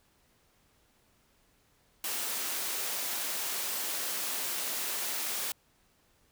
white high-pass noise, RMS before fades -34 dBFS, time 2.04-5.52 s, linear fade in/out 2 ms, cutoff 270 Hz, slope 12 dB/octave, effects pink hiss -68 dBFS RMS until 6.31 s

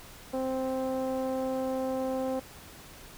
10% pulse tone with low-pass filter, 261.6 Hz, C4, in tune, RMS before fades -31 dBFS, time 0.33-2.4 s, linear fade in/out 10 ms, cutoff 550 Hz, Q 1.5, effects pink hiss -49 dBFS RMS until 3.17 s

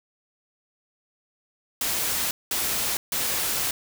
white noise bursts at uneven times, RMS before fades -26 dBFS, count 3, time 1.81-2.31 / 2.51-2.97 / 3.12-3.71 s, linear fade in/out 2 ms, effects none

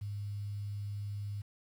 sine tone with quantisation, 102.1 Hz, G#2, 29 cents flat, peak -36 dBFS, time 0.01-1.42 s, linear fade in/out 10 ms, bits 10, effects none

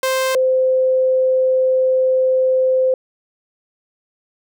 sawtooth / sine tone pair in turn, 523.3 / 517.9 Hz, C5 / C5, 0 / -18 cents, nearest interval unison, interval 18 cents, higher first, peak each -12 dBFS, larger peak neither, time 0.03-0.35 / 0.35-2.94 s, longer second, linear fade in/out 2 ms, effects none

